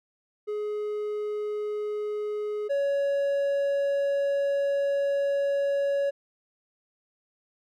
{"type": "tone pair in turn", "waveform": "triangle", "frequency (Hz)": [420, 560.6], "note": ["G#4", "C#5"], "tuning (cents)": [19, 19], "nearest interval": "perfect fourth", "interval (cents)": 500, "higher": "second", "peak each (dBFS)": [-26, -21], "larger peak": "second", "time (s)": [[0.47, 2.69], [2.69, 6.11]], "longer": "second", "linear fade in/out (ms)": 20, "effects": []}